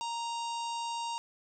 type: harmonic tone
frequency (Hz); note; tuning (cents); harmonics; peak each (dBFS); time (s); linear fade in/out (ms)
932.3; A#5; 0; 1 / 3 / 4 / 5 / 6 / 7 / 8 / 9; -34 / -44 / -46 / -48 / -50 / -51 / -52 / -53; 0.01-1.18; 0
effects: none